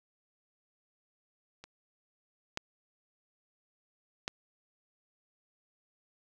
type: clicks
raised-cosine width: 0.2 ms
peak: -30 / -16 / -16 dBFS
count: 3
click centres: 1.64 / 2.574 / 4.279 s
effects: none